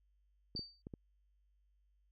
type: clicks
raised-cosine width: 3 ms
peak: -33 dBFS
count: 4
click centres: 0.552 / 0.593 / 0.869 / 0.938 s
type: tone with exponential decay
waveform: sine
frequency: 4611 Hz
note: D8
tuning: 33 cents flat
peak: -36 dBFS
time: 0.56-0.82 s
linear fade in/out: 2 ms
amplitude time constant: 55 ms
effects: added 50 Hz sine -70 dBFS peak until 2.11 s